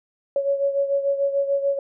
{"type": "beating tone pair", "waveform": "sine", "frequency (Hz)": [556, 562.8], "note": ["C#5", "C#5"], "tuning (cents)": [5, 26], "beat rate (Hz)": 6.8, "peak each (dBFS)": [-20, -26], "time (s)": [0.36, 1.79], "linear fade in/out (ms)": 2, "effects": []}